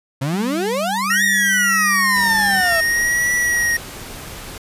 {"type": "exponential two-way sweep", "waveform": "35% pulse", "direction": "up then down", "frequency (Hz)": [128.2, 1864.7, 646], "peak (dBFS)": -17, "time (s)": [0.21, 2.81], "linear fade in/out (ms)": 10, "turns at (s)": 1.24}
{"type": "tone", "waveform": "sine", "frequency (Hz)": 195.8, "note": "G3", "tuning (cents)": -2, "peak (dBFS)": -26, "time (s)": [0.33, 2.61], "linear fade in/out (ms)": 10}
{"type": "tone with vibrato", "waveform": "square", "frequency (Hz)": 1866, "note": "A#6", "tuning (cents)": 1, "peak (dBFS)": -16, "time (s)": [1.1, 3.77], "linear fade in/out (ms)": 5, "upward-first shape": "triangle", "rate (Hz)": 0.56, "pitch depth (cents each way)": 78}
{"type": "noise", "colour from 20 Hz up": "pink", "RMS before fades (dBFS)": -33, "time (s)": [2.16, 4.58], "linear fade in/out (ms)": 2}
{"effects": ["resampled to 32000 Hz"]}